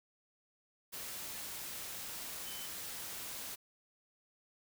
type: tone in noise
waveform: sine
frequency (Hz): 3050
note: G7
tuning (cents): -48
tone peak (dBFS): -49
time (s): 2.45-2.68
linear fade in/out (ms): 20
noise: white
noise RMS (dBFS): -44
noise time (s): 0.92-3.56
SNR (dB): -8
effects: none